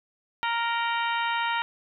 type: harmonic tone with a mistuned harmonic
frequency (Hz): 466.2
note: A#4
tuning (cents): 0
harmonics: 2 / 3 / 4 / 5 / 6 / 7 / 8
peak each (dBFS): -27 / -31 / -33 / -35 / -37 / -38 / -39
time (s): 0.43-1.62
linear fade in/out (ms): 0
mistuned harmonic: 7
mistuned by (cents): -92
effects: none